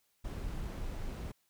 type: noise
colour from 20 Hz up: brown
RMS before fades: -39 dBFS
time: 0.24-1.32 s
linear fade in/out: 10 ms
effects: white hiss -75 dBFS RMS until 1.49 s